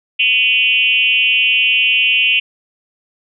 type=tone with frequency modulation; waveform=sine; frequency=2735 Hz; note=F7; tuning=37 cents flat; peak=-10 dBFS; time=0.19-2.4 s; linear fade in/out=10 ms; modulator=240 Hz; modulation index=1.3; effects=none